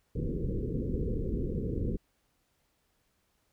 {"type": "low-pass noise", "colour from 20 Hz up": "pink", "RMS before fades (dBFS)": -32, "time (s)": [0.15, 1.97], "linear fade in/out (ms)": 10, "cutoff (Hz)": 500, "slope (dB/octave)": 96, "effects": ["pink hiss -74 dBFS RMS until 3.52 s"]}